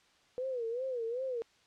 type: tone with vibrato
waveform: sine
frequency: 489.3 Hz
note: B4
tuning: 16 cents flat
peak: -33 dBFS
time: 0.38-1.42 s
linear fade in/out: 0 ms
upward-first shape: sine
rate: 2.6 Hz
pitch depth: 140 cents each way
effects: white hiss -66 dBFS RMS until 1.66 s + low-pass 5000 Hz 12 dB/octave